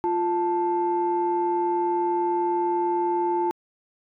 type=tone pair together; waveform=sine; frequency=349.2 / 880 Hz; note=F4 / A5; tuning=0 / 0 cents; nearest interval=octave + major third; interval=1600 cents; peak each=-23 dBFS; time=0.04-3.51 s; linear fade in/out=0 ms; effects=tanh soft clip ceiling -14 dBFS